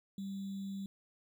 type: tone with sample-and-hold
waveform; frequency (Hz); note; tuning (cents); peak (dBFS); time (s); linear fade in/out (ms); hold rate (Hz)
sine; 196; G3; 0; -38; 0.18-0.86; 2; 3675
effects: none